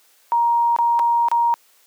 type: tone with dropouts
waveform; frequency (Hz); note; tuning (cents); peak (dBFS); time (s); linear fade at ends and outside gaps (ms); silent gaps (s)
sine; 940; A#5; +14; -14; 0.32-1.54; 0; 0.763-0.787 / 0.992-0.996 / 1.285-1.315
effects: white hiss -56 dBFS RMS until 1.86 s + high-pass 400 Hz 12 dB/octave